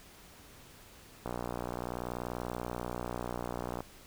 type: click train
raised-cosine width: 1 ms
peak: -22 dBFS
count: 155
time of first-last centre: 1.26-3.805 s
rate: 60.5 Hz
effects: pink hiss -55 dBFS RMS until 4.06 s